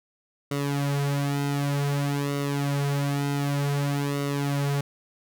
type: tone with flanger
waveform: sawtooth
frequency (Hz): 141.9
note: C#3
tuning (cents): +41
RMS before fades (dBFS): -26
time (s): 0.51-4.81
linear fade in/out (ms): 5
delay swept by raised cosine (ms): 1.2 to 5.3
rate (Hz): 0.54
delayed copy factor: -0.75
effects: none